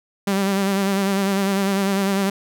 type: tone with vibrato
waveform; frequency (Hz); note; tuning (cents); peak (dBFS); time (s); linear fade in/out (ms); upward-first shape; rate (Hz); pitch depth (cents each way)
sawtooth; 196; G3; 0; -14; 0.27-2.3; 5; sine; 10; 42
effects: none